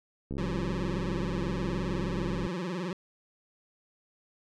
click train, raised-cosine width 3 ms, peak -23 dBFS, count 148, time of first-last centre 0.31-2.465 s, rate 68.2 Hz
25% pulse tone with vibrato, 177.9 Hz, F3, 32 cents sharp, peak -28 dBFS, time 0.38-2.93 s, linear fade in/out 2 ms, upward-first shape sine, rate 19 Hz, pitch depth 130 cents each way
effects low-pass 5000 Hz 12 dB/octave

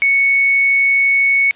sine tone, 2217 Hz, C#7, in tune, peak -10 dBFS, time 0.02-1.51 s, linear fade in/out 0 ms, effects white hiss -43 dBFS RMS until 1.55 s + resampled to 8000 Hz

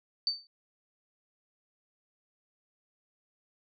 sine tone with exponential decay, 4570 Hz, D8, 48 cents flat, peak -23 dBFS, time 0.27-0.47 s, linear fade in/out 1 ms, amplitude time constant 43 ms, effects none

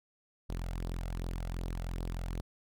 sawtooth tone with flanger, 43.2 Hz, F1, 18 cents flat, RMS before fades -37 dBFS, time 0.49-2.41 s, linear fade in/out 10 ms, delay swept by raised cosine 0.2 to 1.5 ms, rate 2.6 Hz, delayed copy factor +0.6, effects none

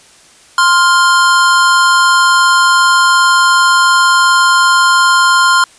square tone pair together, 1046.5 / 1403.8 Hz, C6 / F6, 0 / +9 cents, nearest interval perfect fourth, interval 509 cents, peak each -10 dBFS, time 0.58-5.64 s, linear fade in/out 2 ms, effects white hiss -43 dBFS RMS until 5.78 s + resampled to 22050 Hz

